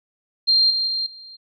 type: tone with level steps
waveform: sine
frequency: 4186 Hz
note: C8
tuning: in tune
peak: -13 / -19 / -21 / -38 dBFS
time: 0.47-1.37 s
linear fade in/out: 20 ms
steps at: 0.7 / 0.87 / 1.06 s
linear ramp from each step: 5 ms
effects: none